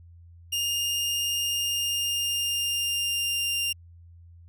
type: tone with pitch glide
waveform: sawtooth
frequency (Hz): 2823 to 2792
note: F7 to F7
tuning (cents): +18 to -1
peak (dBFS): -22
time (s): 0.52-3.73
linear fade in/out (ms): 10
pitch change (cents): -19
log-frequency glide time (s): 1.4-3.61
effects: added 85 Hz sine -47 dBFS peak until 4.48 s

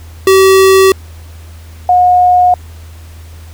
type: tone pair in turn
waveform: square / sine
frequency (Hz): 383.1 / 721.9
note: G4 / F#5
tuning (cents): -40 / -43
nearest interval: major seventh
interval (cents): 1097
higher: second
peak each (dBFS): -4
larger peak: neither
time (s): 0.27-0.92 / 1.89-2.54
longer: neither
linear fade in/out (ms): 2
effects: added 81 Hz sine -29 dBFS peak until 3.53 s + pink hiss -41 dBFS RMS until 3.53 s

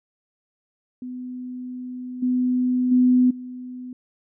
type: tone with level steps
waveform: sine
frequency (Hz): 251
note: B3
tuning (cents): +28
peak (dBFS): -30 / -18 / -13 / -32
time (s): 1.02-3.93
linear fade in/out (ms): 2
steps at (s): 2.22 / 2.91 / 3.3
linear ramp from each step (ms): 10
effects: none

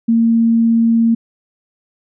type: tone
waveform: sine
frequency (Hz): 229.2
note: A#3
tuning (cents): -29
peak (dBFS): -9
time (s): 0.08-1.15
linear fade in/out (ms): 10
effects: none

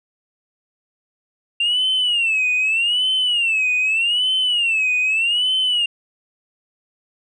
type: tone with vibrato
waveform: sine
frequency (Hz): 2760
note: F7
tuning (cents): -21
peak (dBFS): -14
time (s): 1.6-5.86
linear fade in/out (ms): 5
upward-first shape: sine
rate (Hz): 0.82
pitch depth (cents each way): 180
effects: tanh soft clip ceiling -13 dBFS

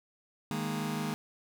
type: chord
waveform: sawtooth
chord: D# suspended fourth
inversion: none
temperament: just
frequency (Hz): 155.56 / 207.4 / 233.3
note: D#3 / G#3 / A#3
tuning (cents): 0 / -2 / +2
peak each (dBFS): -32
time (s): 0.51-1.14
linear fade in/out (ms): 0
effects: none

